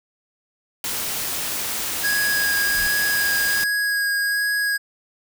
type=noise; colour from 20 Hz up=white; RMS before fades=-26 dBFS; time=0.84-3.64 s; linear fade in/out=2 ms
type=tone with vibrato; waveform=square; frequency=1649 Hz; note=G#6; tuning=13 cents flat; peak=-20 dBFS; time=2.03-4.78 s; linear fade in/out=20 ms; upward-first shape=sine; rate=1.3 Hz; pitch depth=13 cents each way
type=noise with exponential growth; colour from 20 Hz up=brown; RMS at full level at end=-29 dBFS; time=2.54-2.87 s; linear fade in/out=5 ms; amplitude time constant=70 ms
effects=none